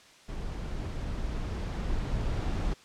brown noise with level ramp, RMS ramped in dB -36 to -29 dBFS, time 0.28-2.74 s, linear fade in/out 10 ms, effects white hiss -55 dBFS RMS until 2.84 s + low-pass 6000 Hz 12 dB/octave

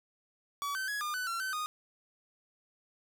45% pulse tone with pitch steps, 1140 / 1540 / 1674 / 1209 / 1498 / 1361 / 1531 / 1234 Hz, C#6 / G6 / G#6 / D6 / F#6 / F6 / G6 / D#6, +48 / -31 / +13 / +50 / +21 / -45 / -41 / -15 cents, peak -33 dBFS, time 0.62-1.66 s, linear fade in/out 0 ms, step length 130 ms, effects 12-bit

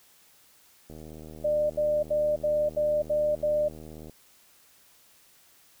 click train, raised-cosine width 2 ms, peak -31 dBFS, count 250, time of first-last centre 0.9-4.096 s, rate 77.9 Hz
sine tone bursts, 599 Hz, D5, 34 cents sharp, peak -22 dBFS, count 7, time 1.44-3.686 s, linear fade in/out 10 ms, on 260 ms, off 71 ms
effects white hiss -59 dBFS RMS until 5.8 s

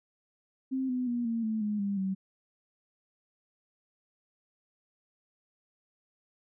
sine tone with pitch steps, 263.2 / 251.5 / 240.2 / 229.5 / 219.3 / 209.5 / 200.2 / 191.23 Hz, C4 / B3 / B3 / A#3 / A3 / G#3 / G3 / G3, +10 / +32 / -48 / -27 / -6 / +15 / +37 / -43 cents, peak -28 dBFS, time 0.71-2.15 s, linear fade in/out 20 ms, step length 180 ms, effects none

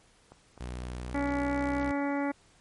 click train, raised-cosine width 1 ms, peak -34 dBFS, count 4, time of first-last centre 0.32-1.091 s, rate 3.89 Hz
sawtooth tone with pitch glide, 61.4 to 63.68 Hz, B1 to C2, -9 to -46 cents, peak -32 dBFS, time 0.6-1.92 s, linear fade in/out 10 ms, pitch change +63 cents, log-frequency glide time 0.99-1.8 s
harmonic tone, 282.9 Hz, C#4, 35 cents sharp, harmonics 1 / 2 / 3 / 4 / 5 / 6 / 7 / 8, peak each -29 / -35 / -36 / -43 / -42 / -47 / -41 / -47 dBFS, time 1.14-2.32 s, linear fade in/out 10 ms
effects pink hiss -62 dBFS RMS until 2.6 s + MP3 48 kbps

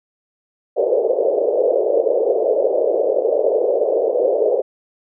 pink band-pass noise, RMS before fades -17 dBFS, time 0.76-4.62 s, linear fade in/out 20 ms, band 420 to 590 Hz, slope 48 dB/octave, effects none

